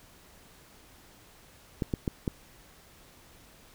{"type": "clicks", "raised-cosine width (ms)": 3, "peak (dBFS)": -15, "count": 4, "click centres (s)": [1.822, 1.938, 2.078, 2.278], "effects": ["pink hiss -56 dBFS RMS until 3.74 s"]}